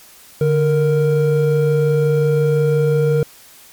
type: tone pair together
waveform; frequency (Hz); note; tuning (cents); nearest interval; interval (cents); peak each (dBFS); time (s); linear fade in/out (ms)
triangle; 146.84 / 466.2; D3 / A#4; 0 / 0; octave + minor sixth; 2000; -13; 0.41-3.23; 2
effects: white hiss -44 dBFS RMS until 3.72 s + MP3 96 kbps